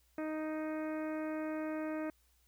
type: harmonic tone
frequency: 311.1 Hz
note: D#4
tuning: in tune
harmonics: 1 / 2 / 3 / 4 / 5 / 6 / 7 / 8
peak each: -37 / -41 / -51 / -50 / -51 / -54 / -56 / -58 dBFS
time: 0.18-2.1 s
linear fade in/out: 2 ms
effects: added 60 Hz sine -70 dBFS peak until 2.47 s + white hiss -73 dBFS RMS until 2.47 s